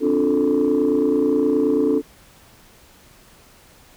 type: chord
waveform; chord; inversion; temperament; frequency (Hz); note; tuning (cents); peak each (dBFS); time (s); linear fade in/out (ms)
sine; D minor seventh; third; just; 264.3 / 293.7 / 352.4 / 440.5; C4 / D4 / F4 / A4; +18 / 0 / +16 / +2; -21 / -18 / -24 / -18; 0-2.02; 50
effects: tanh soft clip ceiling -10 dBFS + pink hiss -50 dBFS RMS until 3.96 s